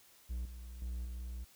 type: tone with level steps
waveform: triangle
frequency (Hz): 60.6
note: B1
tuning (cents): -32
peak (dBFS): -34 / -43 / -35 / -38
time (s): 0.29-1.45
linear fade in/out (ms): 20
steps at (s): 0.45 / 0.82 / 1.05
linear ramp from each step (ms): 2
effects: white hiss -63 dBFS RMS until 1.55 s